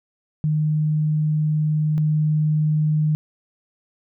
sine tone pair in turn, 153.2 / 153.2 Hz, D#3 / D#3, -27 / -27 cents, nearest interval unison, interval 0 cents, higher neither, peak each -17 / -16 dBFS, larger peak second, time 0.44-1.98 / 1.98-3.15 s, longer first, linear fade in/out 0 ms, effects none

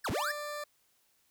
square linear two-way sweep, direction down then up, 1864.7 to 46.93 to 1864.7 Hz, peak -32 dBFS, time 0.04-0.32 s, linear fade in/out 10 ms, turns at 0.1 s
20% pulse tone, 591 Hz, D5, 11 cents sharp, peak -32 dBFS, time 0.14-0.64 s, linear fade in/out 5 ms
effects white hiss -71 dBFS RMS until 1.3 s

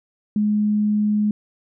sine tone, 210 Hz, G#3, 19 cents sharp, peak -16 dBFS, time 0.36-1.31 s, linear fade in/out 2 ms, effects none

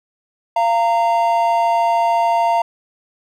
triangle tone pair together, 689.5 / 923 Hz, F5 / A#5, -22 / -17 cents, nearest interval perfect fourth, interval 505 cents, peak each -14 dBFS, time 0.56-2.62 s, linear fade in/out 5 ms, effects none

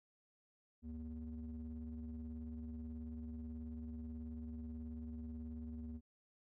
triangle ring-modulated tone, 82.1 Hz, E2, 6 cents flat, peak -39 dBFS, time 0.82-6.01 s, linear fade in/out 50 ms, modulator 155 Hz, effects none

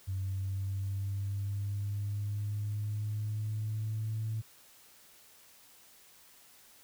sine linear sweep, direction up, 95 to 110.6 Hz, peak -31 dBFS, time 0.07-4.42 s, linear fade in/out 20 ms, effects tanh soft clip ceiling -27 dBFS + white hiss -59 dBFS RMS until 6.83 s

